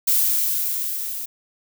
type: noise with level ramp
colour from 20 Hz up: violet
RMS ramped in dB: -17 to -30 dBFS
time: 0.07-1.26 s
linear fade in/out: 10 ms
effects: none